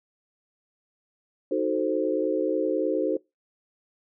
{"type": "chord", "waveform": "sine", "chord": "D# diminished seventh", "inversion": "none", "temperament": "equal", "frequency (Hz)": [311.1, 370, 440, 523.3], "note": ["D#4", "F#4", "A4", "C5"], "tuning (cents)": [0, 0, 0, 0], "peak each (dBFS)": -28, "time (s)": [1.51, 3.17], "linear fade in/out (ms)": 5, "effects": ["noise-tail reverb RT60 0.2 s tail -22 dB re dry"]}